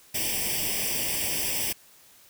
white noise with comb filter, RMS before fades -28 dBFS, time 0.14-1.73 s, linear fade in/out 10 ms, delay 0.37 ms, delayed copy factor +1, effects white hiss -55 dBFS RMS until 2.29 s

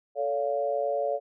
sine chord, A augmented, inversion none, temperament equal with one note detuned, 440 / 567.7 / 698.5 Hz, A4 / C#5 / E#5, 0 / +41 / 0 cents, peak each -32 / -27 / -31 dBFS, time 0.15-1.2 s, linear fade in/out 50 ms, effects none

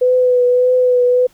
sine tone with vibrato, 498.9 Hz, B4, 17 cents sharp, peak -9 dBFS, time 0.01-1.27 s, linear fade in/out 10 ms, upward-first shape triangle, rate 1.7 Hz, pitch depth 27 cents each way, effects pink hiss -52 dBFS RMS until 1.33 s

